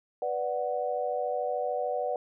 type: chord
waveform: sine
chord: B minor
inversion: none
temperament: equal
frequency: 493.9 / 587.3 / 740 Hz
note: B4 / D5 / F#5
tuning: 0 / 0 / 0 cents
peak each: -32 dBFS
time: 0.22-2.16 s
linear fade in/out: 2 ms
effects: none